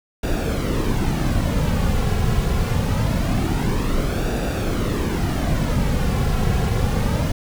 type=noise with flanger; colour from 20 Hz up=brown; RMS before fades=-20 dBFS; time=0.23-7.32 s; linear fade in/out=5 ms; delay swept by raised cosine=0.94 to 3.34 ms; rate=0.24 Hz; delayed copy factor=-0.55; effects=none